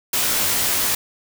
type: noise with comb filter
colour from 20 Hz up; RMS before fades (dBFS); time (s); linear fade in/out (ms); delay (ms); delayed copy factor
white; -20; 0.13-0.95; 5; 17; -1
effects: none